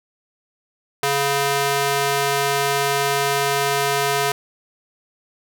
square tone with high-pass filter, 140.3 Hz, C#3, 21 cents sharp, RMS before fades -20 dBFS, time 1.03-4.32 s, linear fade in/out 2 ms, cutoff 510 Hz, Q 0.69, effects none

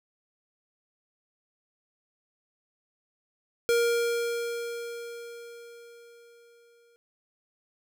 square tone with exponential decay, 470 Hz, A#4, 14 cents sharp, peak -21 dBFS, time 3.69-6.96 s, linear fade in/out 0 ms, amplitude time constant 710 ms, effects none

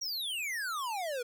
square exponential sweep, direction down, 5800 to 466.2 Hz, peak -34 dBFS, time 0.01-1.23 s, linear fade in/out 10 ms, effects none

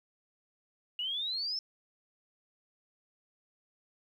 sine exponential sweep, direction up, 2853 to 5390 Hz, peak -32 dBFS, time 0.99-1.59 s, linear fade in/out 2 ms, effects 11-bit

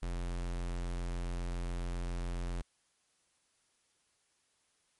square tone, 43.65 Hz, F1, in tune, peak -35 dBFS, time 0.02-2.62 s, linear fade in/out 10 ms, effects white hiss -74 dBFS RMS until 4.99 s + MP3 48 kbps

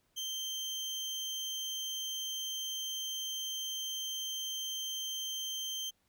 30% pulse tone, 3136 Hz, G7, in tune, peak -33 dBFS, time 0.16-5.91 s, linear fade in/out 20 ms, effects pink hiss -75 dBFS RMS until 6.08 s

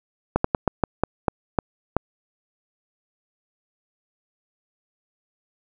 slowing click train, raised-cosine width 1 ms, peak -4 dBFS, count 9, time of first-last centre 0.36-1.966 s, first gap 84 ms, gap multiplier 1.24, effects none

